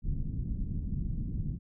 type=low-pass noise; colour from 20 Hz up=pink; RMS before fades=-33 dBFS; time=0.02-1.59 s; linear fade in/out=50 ms; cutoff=210 Hz; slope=24 dB/octave; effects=none